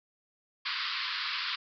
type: band-pass noise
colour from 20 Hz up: white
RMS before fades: -34 dBFS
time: 0.65-1.56 s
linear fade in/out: 10 ms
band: 1000 to 4900 Hz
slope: 96 dB/octave
effects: none